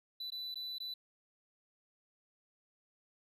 triangle tone with dropouts, 3982 Hz, B7, 14 cents sharp, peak -38 dBFS, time 0.2-0.94 s, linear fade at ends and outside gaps 5 ms, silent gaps 0.304-0.319 / 0.544-0.556 / 0.784-0.801 s, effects resampled to 32000 Hz

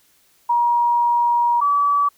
sine tone pair in turn, 952 / 1147.6 Hz, A#5 / D6, +36 / -40 cents, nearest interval minor third, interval 324 cents, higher second, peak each -14 dBFS, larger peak neither, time 0.49-1.61 / 1.61-2.09 s, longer first, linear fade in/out 10 ms, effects white hiss -58 dBFS RMS until 2.17 s

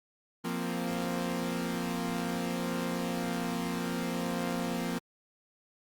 sawtooth chord, F suspended fourth, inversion none, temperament equal, 174.61 / 233.1 / 261.6 Hz, F3 / Bb3 / C4, 0 / 0 / 0 cents, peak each -31 / -31 / -33 dBFS, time 0.44-4.99 s, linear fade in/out 10 ms, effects Opus 24 kbps

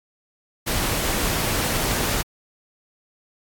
pink noise, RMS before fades -23 dBFS, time 0.66-2.23 s, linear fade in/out 20 ms, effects AAC 64 kbps

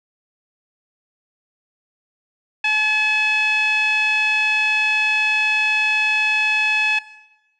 5% pulse tone with low-pass filter, 856 Hz, A5, 48 cents flat, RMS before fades -19 dBFS, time 2.64-6.99 s, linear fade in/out 5 ms, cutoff 2400 Hz, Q 4, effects noise-tail reverb RT60 1.0 s tail -17 dB re dry

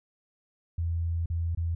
sine tone with dropouts, 83.9 Hz, E2, 31 cents sharp, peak -26 dBFS, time 0.78-1.75 s, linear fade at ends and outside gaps 5 ms, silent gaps 1.259-1.3 / 1.55-1.573 s, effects none

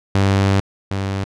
sawtooth tone pair in turn, 98 / 97.49 Hz, G2 / G2, 0 / -9 cents, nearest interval unison, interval 9 cents, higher first, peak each -9 / -16 dBFS, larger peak first, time 0.15-0.6 / 0.91-1.24 s, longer first, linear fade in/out 0 ms, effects low-pass 6000 Hz 12 dB/octave

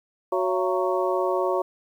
harmonic tone with a mistuned harmonic, 185 Hz, F#3, in tune, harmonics 2 / 3 / 4 / 5 / 6, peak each -25 / -26 / -29 / -30 / -30 dBFS, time 0.32-1.62 s, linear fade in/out 5 ms, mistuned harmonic 4, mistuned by -150 cents, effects 9-bit

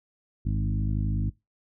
harmonic tone with a mistuned harmonic, 51.91 Hz, G#1, in tune, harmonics 1 / 2 / 3 / 4 / 5 / 6, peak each -27 / -28 / -33 / -35 / -39 / -42 dBFS, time 0.45-1.3 s, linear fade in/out 10 ms, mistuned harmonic 2, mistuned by -33 cents, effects noise-tail reverb RT60 0.2 s tail -21 dB re dry

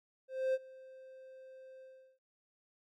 triangle tone with ADSR envelope, 523.3 Hz, C5, in tune, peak -26 dBFS, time 0.28-2.19 s, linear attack 260 ms, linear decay 39 ms, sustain -23 dB, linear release 370 ms, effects none

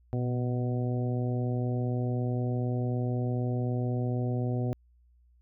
harmonic tone with a mistuned harmonic, 124 Hz, B2, 7 cents sharp, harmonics 1 / 2 / 3 / 4 / 5 / 6, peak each -28 / -34 / -38 / -40 / -42 / -44 dBFS, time 0.13-4.73 s, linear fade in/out 0 ms, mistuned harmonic 1, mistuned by -39 cents, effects added 60 Hz sine -59 dBFS peak until 5.41 s

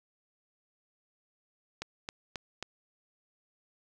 click train, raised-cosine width 0.2 ms, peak -19 dBFS, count 4, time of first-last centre 1.82-2.626 s, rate 3.72 Hz, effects none

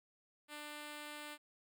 5% pulse tone, 297.2 Hz, D4, 21 cents sharp, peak -35 dBFS, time 0.48-1.38 s, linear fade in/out 50 ms, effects none

